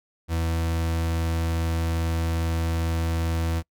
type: tone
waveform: 40% pulse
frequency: 82.41 Hz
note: E2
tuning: in tune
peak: -22 dBFS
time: 0.28-3.63 s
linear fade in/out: 50 ms
effects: noise-tail reverb RT60 0.1 s tail -26 dB re dry